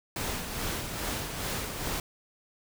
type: noise with tremolo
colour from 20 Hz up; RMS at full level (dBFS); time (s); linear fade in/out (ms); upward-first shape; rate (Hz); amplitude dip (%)
pink; -32; 0.16-2; 2; sine; 2.4; 45
effects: none